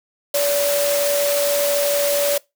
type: tone in noise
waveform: sine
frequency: 574 Hz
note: D5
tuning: 40 cents flat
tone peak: -17 dBFS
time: 0.34-2.38 s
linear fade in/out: 5 ms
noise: white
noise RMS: -23 dBFS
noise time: 0.34-2.38 s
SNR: +3 dB
effects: noise-tail reverb RT60 0.2 s tail -22 dB re dry + high-pass 300 Hz 12 dB/octave